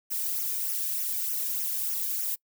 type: noise with flanger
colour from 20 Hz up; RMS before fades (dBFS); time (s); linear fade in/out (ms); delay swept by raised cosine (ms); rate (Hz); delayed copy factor
violet; -30; 0.1-2.36; 20; 0.23 to 1.53; 3.3; -0.75
effects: noise-tail reverb RT60 0.1 s tail -25 dB re dry